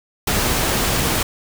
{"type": "noise", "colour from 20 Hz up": "pink", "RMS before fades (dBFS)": -19, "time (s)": [0.27, 1.23], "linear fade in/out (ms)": 5, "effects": []}